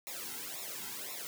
white noise with flanger, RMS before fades -42 dBFS, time 0.07-1.27 s, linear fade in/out 0 ms, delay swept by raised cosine 0.64 to 1.74 ms, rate 1.9 Hz, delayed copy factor -0.9, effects none

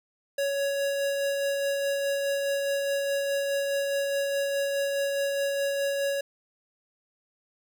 square tone with tremolo, 558 Hz, C#5, 11 cents sharp, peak -25 dBFS, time 0.38-6.21 s, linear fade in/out 5 ms, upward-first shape sine, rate 4.8 Hz, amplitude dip 25%, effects none

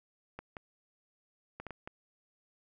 clicks, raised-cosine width 0.5 ms, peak -27 dBFS, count 6, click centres 0.39 / 0.568 / 1.6 / 1.667 / 1.707 / 1.875 s, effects none

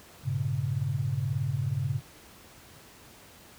sine chord, G diminished, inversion none, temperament equal with one note detuned, 99.83 / 116.54 / 138.59 Hz, G2 / Bb2 / Db3, +32 / 0 / 0 cents, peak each -32 / -32 / -29 dBFS, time 0.23-2.01 s, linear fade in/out 50 ms, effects pink hiss -52 dBFS RMS until 3.58 s + high-pass 60 Hz 12 dB/octave

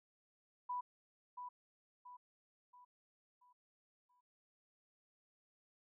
sine tone with echo, 987.8 Hz, B5, in tune, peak -38 dBFS, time 0.69-0.81 s, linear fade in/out 10 ms, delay 680 ms, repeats 5, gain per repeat -7 dB, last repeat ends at 4.21 s, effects none

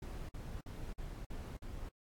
brown noise bursts, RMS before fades -44 dBFS, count 6, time 0.02-1.89 s, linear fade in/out 5 ms, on 270 ms, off 50 ms, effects AAC 64 kbps

